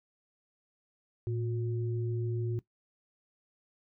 sine tone pair together, 113.39 / 360 Hz, A#2 / F#4, -47 / -47 cents, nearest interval octave + minor sixth, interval 2000 cents, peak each -31 / -37 dBFS, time 1.27-2.59 s, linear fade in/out 0 ms, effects noise-tail reverb RT60 0.1 s tail -18 dB re dry

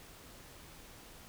silence, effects pink hiss -54 dBFS RMS until 1.28 s

